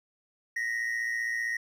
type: tone pair together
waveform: triangle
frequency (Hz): 1864.7 / 1980.1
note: A#6 / B6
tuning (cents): 0 / +4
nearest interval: minor second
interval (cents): 104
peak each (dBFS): -28 / -33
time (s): 0.56-1.57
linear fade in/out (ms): 5
effects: none